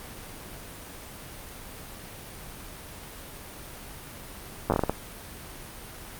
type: slowing click train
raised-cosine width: 1 ms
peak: -9 dBFS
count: 8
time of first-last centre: 4.7-4.896 s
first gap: 9 ms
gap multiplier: 1.37
effects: pink hiss -42 dBFS RMS until 6.19 s + Opus 32 kbps